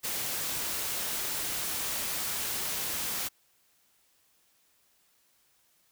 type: noise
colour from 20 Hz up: white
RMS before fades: -33 dBFS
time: 0.03-3.29 s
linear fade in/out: 20 ms
effects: white hiss -68 dBFS RMS until 5.91 s